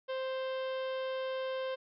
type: harmonic tone with a mistuned harmonic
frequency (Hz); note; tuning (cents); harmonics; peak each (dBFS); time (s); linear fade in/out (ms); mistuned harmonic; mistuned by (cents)
523.3; C5; 0; 1 / 2 / 3 / 4 / 5 / 6 / 7 / 8 / 9 / 10; -34 / -44 / -47 / -53 / -53 / -50 / -55 / -62 / -62 / -65; 0.08-1.76; 20; 5; +26
effects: none